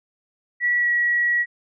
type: tone with pitch glide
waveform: sine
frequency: 1939 to 1921.2 Hz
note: B6 to B6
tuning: -32 to -48 cents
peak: -17 dBFS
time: 0.6-1.46 s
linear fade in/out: 50 ms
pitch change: -16 cents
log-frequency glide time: 0.78-0.89 s
effects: none